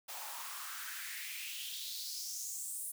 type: noise with high-pass filter sweep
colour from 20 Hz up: white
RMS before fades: -43 dBFS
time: 0.08-2.92 s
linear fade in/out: 10 ms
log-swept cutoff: 710 to 10000 Hz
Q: 3.9
effects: none